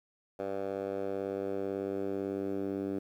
10% pulse tone with band-pass filter sweep, 98 Hz, G2, in tune, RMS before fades -35 dBFS, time 0.39-2.99 s, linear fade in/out 5 ms, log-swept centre 580 to 310 Hz, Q 1.9, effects 11-bit

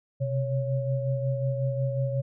sine tone cluster, 128.7 / 134.2 / 553 Hz, C3 / C3 / C#5, -28 / +44 / -4 cents, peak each -26 / -34 / -31 dBFS, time 0.2-2.22 s, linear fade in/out 20 ms, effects none

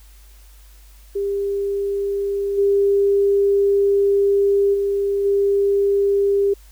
sine tone with level steps, 399.6 Hz, G4, 33 cents sharp, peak -19 / -13 / -17 / -14 dBFS, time 1.15-6.54 s, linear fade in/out 10 ms, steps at 2.57 / 4.73 / 5.24 s, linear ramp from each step 20 ms, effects added 50 Hz sine -43 dBFS peak until 6.71 s + white hiss -53 dBFS RMS until 6.71 s

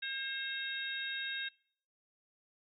harmonic tone, 536 Hz, C5, 42 cents sharp, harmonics 3 / 4 / 5 / 6 / 7, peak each -40 / -48 / -45 / -51 / -40 dBFS, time 0.02-1.49 s, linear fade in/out 10 ms, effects noise-tail reverb RT60 0.6 s tail -25 dB re dry

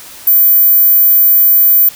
sine tone, 14300 Hz, A9, 27 cents sharp, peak -3 dBFS, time 0.27-1.89 s, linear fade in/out 5 ms, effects tanh soft clip ceiling -1 dBFS + white hiss -33 dBFS RMS until 1.95 s

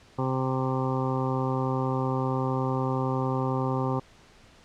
harmonic tone, 130.81 Hz, C3, in tune, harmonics 1 / 2 / 3 / 4 / 6 / 7 / 8 / 9, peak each -28 / -31 / -33 / -34 / -36 / -36 / -37 / -38 dBFS, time 0.18-4 s, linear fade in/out 10 ms, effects pink hiss -55 dBFS RMS until 4.64 s + low-pass 6000 Hz 12 dB/octave

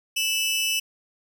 sawtooth tone pair together, 2637 / 2960 Hz, E7 / F#7, 0 / 0 cents, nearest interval major second, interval 200 cents, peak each -22 dBFS, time 0.16-0.8 s, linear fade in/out 10 ms, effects none

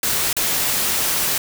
white noise with dropouts, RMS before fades -20 dBFS, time 0.03-1.38 s, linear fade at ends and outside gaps 2 ms, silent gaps 0.329-0.366 s, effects none

